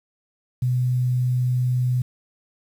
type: tone with quantisation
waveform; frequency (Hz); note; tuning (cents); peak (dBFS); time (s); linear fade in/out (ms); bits
sine; 125.3; B2; +25; -18; 0.62-2.02; 5; 8
effects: none